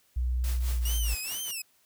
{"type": "tone with pitch glide", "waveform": "sine", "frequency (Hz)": [61.74, 55.97], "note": ["B1", "A1"], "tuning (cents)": [0, 30], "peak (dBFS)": -25, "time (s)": [0.16, 1.15], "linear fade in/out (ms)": 10, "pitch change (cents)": -170, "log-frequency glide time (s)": [0.72, 1.02]}
{"type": "noise with tremolo", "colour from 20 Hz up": "white", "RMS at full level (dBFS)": -39, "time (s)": [0.44, 1.51], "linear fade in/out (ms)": 0, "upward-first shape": "triangle", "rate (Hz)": 4.8, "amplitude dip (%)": 85}
{"type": "tone with vibrato", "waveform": "10% pulse", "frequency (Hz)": 2794, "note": "F7", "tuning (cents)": 0, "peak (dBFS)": -25, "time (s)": [0.85, 1.62], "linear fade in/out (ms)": 5, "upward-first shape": "sine", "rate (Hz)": 2.2, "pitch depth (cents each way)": 190}
{"effects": ["white hiss -66 dBFS RMS until 1.85 s"]}